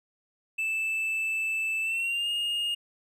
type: tone with pitch glide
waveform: triangle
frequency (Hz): 2637 to 2843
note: E7 to F7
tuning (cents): 0 to +30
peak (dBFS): -25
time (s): 0.58-2.75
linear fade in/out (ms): 10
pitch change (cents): +130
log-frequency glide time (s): 1.82-2.29
effects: none